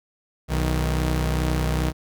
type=tone pair together; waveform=sawtooth; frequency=62.3 / 156.99 Hz; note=B1 / D#3; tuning=+16 / +16 cents; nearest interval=octave + major third; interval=1600 cents; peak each=-18 / -22 dBFS; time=0.48-1.93 s; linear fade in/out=50 ms; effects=none